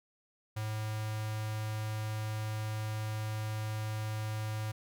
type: tone with notch filter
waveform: square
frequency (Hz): 108.2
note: A2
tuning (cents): -29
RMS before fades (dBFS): -36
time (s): 0.56-4.72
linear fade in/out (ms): 10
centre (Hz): 270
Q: 0.79
effects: none